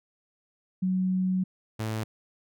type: tone pair in turn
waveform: sine / sawtooth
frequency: 185.8 / 109.75 Hz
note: F#3 / A2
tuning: +7 / -4 cents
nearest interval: major sixth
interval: 911 cents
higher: first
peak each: -23 / -25 dBFS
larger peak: first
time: 0.82-1.44 / 1.79-2.04 s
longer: first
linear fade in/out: 10 ms
effects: none